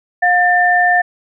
sine tone pair together, 713.3 / 1787 Hz, F5 / A6, +36 / +26 cents, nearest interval octave + major third, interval 1590 cents, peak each -12 dBFS, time 0.22-1.02 s, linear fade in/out 10 ms, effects none

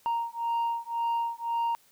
sine beating tone pair, 930 / 931.9 Hz, A#5 / A#5, -4 / -1 cents, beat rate 1.9 Hz, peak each -28 dBFS, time 0.06-1.75 s, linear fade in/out 0 ms, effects tanh soft clip ceiling -24 dBFS + white hiss -62 dBFS RMS until 1.91 s

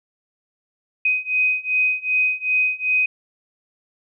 sine beating tone pair, 2508 / 2510.6 Hz, D#7 / D#7, +13 / +15 cents, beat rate 2.6 Hz, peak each -21 / -20 dBFS, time 1.05-3.06 s, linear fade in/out 5 ms, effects none

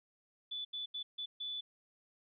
sine tone bursts at uneven times, 3474 Hz, A7, 23 cents flat, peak -38 dBFS, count 5, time 0.51-0.65 / 0.73-0.86 / 0.94-1.03 / 1.18-1.26 / 1.4-1.61 s, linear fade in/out 10 ms, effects none

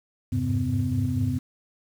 sine tone cluster, 84.6 / 101.1 / 105.5 / 132.5 / 253.1 Hz, E2 / G#2 / G#2 / C3 / B3, +45 / -46 / +28 / +22 / +43 cents, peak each -32 / -26 / -32 / -28 / -27 dBFS, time 0.32-1.39 s, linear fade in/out 10 ms, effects tanh soft clip ceiling -13 dBFS + 8-bit

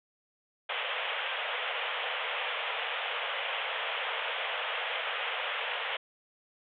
white band-pass noise, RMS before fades -34 dBFS, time 0.69-5.97 s, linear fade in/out 5 ms, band 450 to 3400 Hz, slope 96 dB/octave, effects none

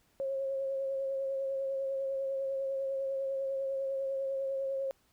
sine tone with vibrato, 541 Hz, C#5, 42 cents flat, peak -31 dBFS, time 0.2-4.91 s, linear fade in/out 0 ms, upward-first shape sine, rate 10 Hz, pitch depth 21 cents each way, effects pink hiss -70 dBFS RMS until 5.12 s

